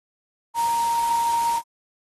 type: tone in noise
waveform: sine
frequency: 932.3 Hz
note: A#5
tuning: in tune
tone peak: -19 dBFS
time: 0.54-1.62 s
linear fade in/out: 50 ms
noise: white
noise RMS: -34 dBFS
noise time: 0.54-1.62 s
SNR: +12 dB
effects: AAC 32 kbps